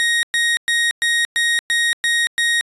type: tone bursts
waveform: 30% pulse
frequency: 1874 Hz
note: A#6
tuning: 9 cents sharp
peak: -12 dBFS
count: 8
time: 0-2.61 s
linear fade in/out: 0 ms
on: 230 ms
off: 110 ms
effects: resampled to 24000 Hz